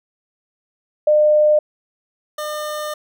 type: tone pair in turn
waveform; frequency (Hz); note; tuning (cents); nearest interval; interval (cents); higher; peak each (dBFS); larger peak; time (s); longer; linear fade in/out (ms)
sine / 25% pulse; 604 / 604; D5 / D5; +48 / +48; unison; 0; neither; -10 / -20; first; 1.07-1.59 / 2.38-2.94; second; 5
effects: none